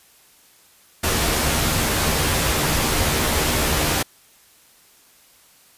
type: noise with comb filter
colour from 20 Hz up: pink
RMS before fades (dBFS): -20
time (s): 1.03-4.03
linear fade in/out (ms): 10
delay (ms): 13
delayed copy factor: +0.55
effects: white hiss -53 dBFS RMS until 5.77 s + resampled to 32000 Hz